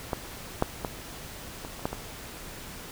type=clicks; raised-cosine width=1 ms; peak=-13 / -8 / -15 / -22 / -27 / -13 / -18 dBFS; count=7; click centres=0.132 / 0.624 / 0.848 / 1.649 / 1.794 / 1.855 / 1.93 s; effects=pink hiss -42 dBFS RMS until 2.91 s